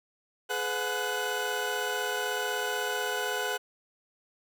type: tone cluster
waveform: 30% pulse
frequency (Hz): 423.1 / 504 / 727 / 1490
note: G#4 / B4 / F#5 / F#6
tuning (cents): +32 / +35 / -31 / +12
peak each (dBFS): -32 / -33 / -34 / -30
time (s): 0.49-3.58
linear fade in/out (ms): 20
effects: none